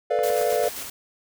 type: chord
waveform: triangle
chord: B half-diminished seventh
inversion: third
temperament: equal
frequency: 440 / 493.9 / 587.3 / 698.5 Hz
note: A4 / B4 / D5 / F5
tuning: 0 / 0 / 0 / 0 cents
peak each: -24 / -23 / -23 / -24 dBFS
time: 0.1-0.69 s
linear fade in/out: 10 ms
type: click train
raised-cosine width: 0.5 ms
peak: -21 dBFS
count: 5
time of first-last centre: 0.19-0.64 s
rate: 8.89 Hz
type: noise with tremolo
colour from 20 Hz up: white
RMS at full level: -33 dBFS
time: 0.23-0.9 s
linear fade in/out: 5 ms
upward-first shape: square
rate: 7.5 Hz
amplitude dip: 30%
effects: none